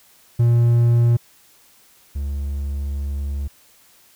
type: tone pair in turn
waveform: triangle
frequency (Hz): 118.4 / 70.4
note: A#2 / C#2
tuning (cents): +27 / +27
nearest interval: major sixth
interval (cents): 900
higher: first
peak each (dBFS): -10 / -20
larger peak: first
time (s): 0.39-1.17 / 2.15-3.48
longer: second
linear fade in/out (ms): 10
effects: white hiss -53 dBFS RMS until 4.15 s